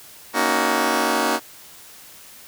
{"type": "chord", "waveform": "10% pulse", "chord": "D# minor seventh", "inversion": "second", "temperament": "just", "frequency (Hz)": [233.3, 280, 311.1, 373.4], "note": ["A#3", "C#4", "D#4", "F#4"], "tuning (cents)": [2, 18, 0, 16], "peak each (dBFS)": -16, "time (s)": [0.33, 1.4], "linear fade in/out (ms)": 50, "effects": ["white hiss -44 dBFS RMS until 2.47 s"]}